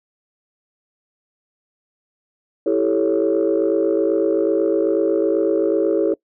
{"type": "chord", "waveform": "sine", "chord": "A dominant seventh", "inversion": "second", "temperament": "equal", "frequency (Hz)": [329.6, 392, 440, 554.4], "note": ["E4", "G4", "A4", "C#5"], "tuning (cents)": [0, 0, 0, 0], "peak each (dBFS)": [-19, -20, -19, -21], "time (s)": [2.66, 6.14], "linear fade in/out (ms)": 5, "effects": ["noise-tail reverb RT60 0.1 s tail -22 dB re dry", "tanh soft clip ceiling -8 dBFS"]}